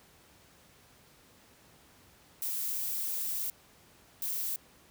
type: noise bursts at uneven times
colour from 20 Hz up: violet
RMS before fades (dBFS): -34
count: 2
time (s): 2.42-3.5 / 4.22-4.56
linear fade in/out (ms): 2
effects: pink hiss -60 dBFS RMS until 4.9 s + high-pass 60 Hz 12 dB/octave